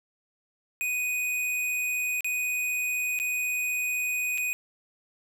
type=tone with dropouts; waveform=square; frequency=2489 Hz; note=D#7; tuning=in tune; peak=-27 dBFS; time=0.81-4.53 s; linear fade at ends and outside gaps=0 ms; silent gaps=2.207-2.245 / 3.189-3.199 / 4.376-4.381 s; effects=none